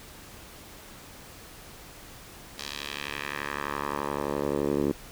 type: tone with band-pass filter sweep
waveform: 10% pulse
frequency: 71.7 Hz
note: D2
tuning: 41 cents flat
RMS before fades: -31 dBFS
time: 2.58-4.92 s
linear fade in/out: 5 ms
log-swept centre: 4600 to 330 Hz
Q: 1.5
effects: pink hiss -47 dBFS RMS until 5.11 s